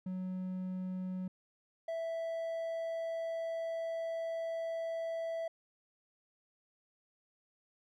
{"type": "tone pair in turn", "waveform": "triangle", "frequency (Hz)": [185, 659.3], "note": ["F#3", "E5"], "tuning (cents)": [0, 0], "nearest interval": "octave + minor seventh", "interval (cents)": 2200, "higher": "second", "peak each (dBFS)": [-34, -33], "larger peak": "second", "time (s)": [[0.06, 1.28], [1.88, 5.48]], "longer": "second", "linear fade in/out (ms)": 5, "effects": []}